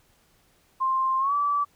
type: tone with pitch glide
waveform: sine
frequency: 1053 to 1155 Hz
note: C6 to D6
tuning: +11 to -29 cents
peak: -21 dBFS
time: 0.8-1.65 s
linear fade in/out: 20 ms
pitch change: +160 cents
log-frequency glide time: 1.19-1.34 s
effects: pink hiss -63 dBFS RMS until 1.75 s